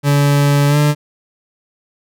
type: tone with pitch glide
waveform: 40% pulse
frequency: 143.2 to 147.99 Hz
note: D3 to D3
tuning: -43 to +14 cents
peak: -9 dBFS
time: 0.03-0.95 s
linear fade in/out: 50 ms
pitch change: +57 cents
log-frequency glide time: 0.68-0.77 s
effects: none